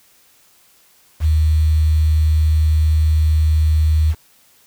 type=tone with quantisation; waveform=sine; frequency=77.78 Hz; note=D#2; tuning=in tune; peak=-11 dBFS; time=1.2-4.15 s; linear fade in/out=50 ms; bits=6; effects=white hiss -53 dBFS RMS until 4.66 s